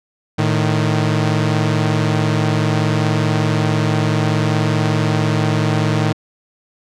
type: tone pair together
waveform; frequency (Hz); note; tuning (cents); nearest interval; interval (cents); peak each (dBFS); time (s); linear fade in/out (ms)
sawtooth; 110 / 154.67; A2 / D#3; 0 / -10; tritone; 590; -13; 0.38-6.13; 10
effects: low-pass 6000 Hz 12 dB/octave